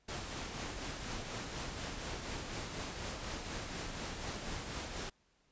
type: noise with tremolo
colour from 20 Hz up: pink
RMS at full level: -40 dBFS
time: 0.08-5.1 s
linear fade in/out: 10 ms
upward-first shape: triangle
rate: 4.1 Hz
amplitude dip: 40%
effects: pink hiss -73 dBFS RMS until 5.51 s + resampled to 16000 Hz